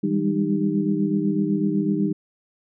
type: tone cluster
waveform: sine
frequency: 160.3 / 196.3 / 204.3 / 307 / 395.3 Hz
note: E3 / G3 / G#3 / D#4 / G4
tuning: -48 / +3 / -28 / -23 / +15 cents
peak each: -29 / -23 / -26 / -24 / -30 dBFS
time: 0.03-2.13 s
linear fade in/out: 10 ms
effects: none